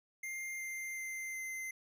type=tone with pitch steps; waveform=square; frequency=2107 / 2095 / 2083 / 2071 Hz; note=C7 / C7 / C7 / C7; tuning=+12 / +2 / -8 / -18 cents; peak=-40 dBFS; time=0.23-1.71 s; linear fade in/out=5 ms; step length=370 ms; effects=none